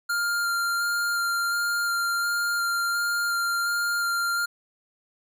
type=tone with vibrato; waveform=square; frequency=1396.9 Hz; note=F6; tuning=in tune; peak=-24 dBFS; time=0.09-4.46 s; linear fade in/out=10 ms; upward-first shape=square; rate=1.4 Hz; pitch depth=8 cents each way; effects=none

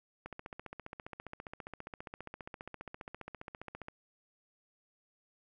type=click train; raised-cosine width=0.5 ms; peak=-28 dBFS; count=55; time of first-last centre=0.26-3.884 s; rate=14.9 Hz; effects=none

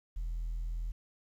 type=tone; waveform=sine; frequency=41.2 Hz; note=E1; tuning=in tune; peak=-31 dBFS; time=0.16-0.92 s; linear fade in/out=10 ms; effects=tanh soft clip ceiling -32 dBFS + 11-bit

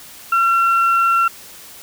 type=tone pair together; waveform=sine; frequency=1361.5 / 2723 Hz; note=F6 / F7; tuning=-44 / -44 cents; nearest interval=octave; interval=1200 cents; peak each=-12 / -24 dBFS; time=0.32-1.28 s; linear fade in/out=5 ms; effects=white hiss -39 dBFS RMS until 1.82 s

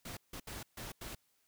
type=noise bursts at uneven times; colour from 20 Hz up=pink; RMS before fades=-45 dBFS; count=5; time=0.05-0.17 / 0.33-0.4 / 0.47-0.63 / 0.77-0.92 / 1.01-1.15 s; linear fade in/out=5 ms; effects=white hiss -75 dBFS RMS until 1.47 s

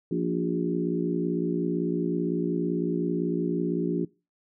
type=harmonic tone with a mistuned harmonic; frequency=57.9 Hz; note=A#1; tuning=11 cents flat; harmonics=3 / 4 / 5 / 6 / 7; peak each=-29 / -34 / -29 / -30 / -34 dBFS; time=0.11-4.05 s; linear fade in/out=5 ms; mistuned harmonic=6; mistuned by=+38 cents; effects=noise-tail reverb RT60 0.3 s tail -23 dB re dry

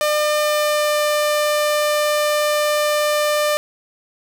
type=tone with pitch glide; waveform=sawtooth; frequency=601 to 597.2 Hz; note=D5 to D5; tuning=+40 to +29 cents; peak=-12 dBFS; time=0.01-3.57 s; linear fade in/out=0 ms; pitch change=-11 cents; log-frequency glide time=0.4-0.98 s; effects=none

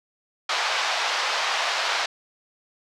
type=band-pass noise; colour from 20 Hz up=pink; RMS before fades=-25 dBFS; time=0.49-2.06 s; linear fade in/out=5 ms; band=680 to 5400 Hz; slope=24 dB/octave; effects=none

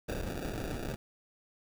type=noise with sample-and-hold; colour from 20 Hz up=pink; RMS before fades=-37 dBFS; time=0.08-0.96 s; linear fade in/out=10 ms; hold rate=1050 Hz; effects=none

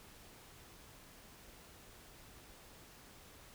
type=silence; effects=pink hiss -58 dBFS RMS until 3.54 s

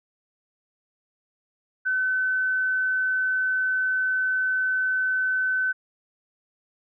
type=tone; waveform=sine; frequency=1518 Hz; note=F#6; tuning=44 cents sharp; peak=-21 dBFS; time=1.85-5.73 s; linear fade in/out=20 ms; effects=none

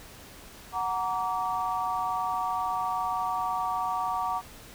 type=chord; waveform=sine; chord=Gb augmented; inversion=none; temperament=equal with one note detuned; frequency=740 / 932.3 / 1154.5 Hz; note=Gb5 / Bb5 / D6; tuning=0 / 0 / -30 cents; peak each=-31 dBFS; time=0.72-4.42 s; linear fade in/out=50 ms; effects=pink hiss -48 dBFS RMS until 4.74 s

